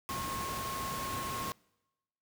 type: tone in noise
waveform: sine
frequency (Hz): 1081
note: C#6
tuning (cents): -44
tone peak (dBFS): -37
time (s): 0.09-1.52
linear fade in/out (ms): 0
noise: pink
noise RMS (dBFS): -39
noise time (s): 0.09-1.52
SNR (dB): -1
effects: noise-tail reverb RT60 1.0 s tail -26 dB re dry + high-pass 60 Hz 12 dB/octave